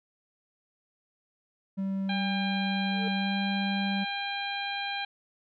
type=tone with pitch glide; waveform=triangle; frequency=193.6 to 196.53 Hz; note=G3 to G3; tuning=-21 to +5 cents; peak=-26 dBFS; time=1.77-4.05 s; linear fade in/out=20 ms; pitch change=+26 cents; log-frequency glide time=3.15-3.34 s
type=harmonic tone; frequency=801 Hz; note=G5; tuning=37 cents sharp; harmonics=1 / 2 / 3 / 4 / 5; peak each=-35 / -37 / -37 / -38 / -39 dBFS; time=2.09-5.05 s; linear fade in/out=5 ms
type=tone with exponential growth; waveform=triangle; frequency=447.4 Hz; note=A4; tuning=29 cents sharp; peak=-31 dBFS; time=2.8-3.08 s; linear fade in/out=1 ms; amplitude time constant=59 ms
effects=none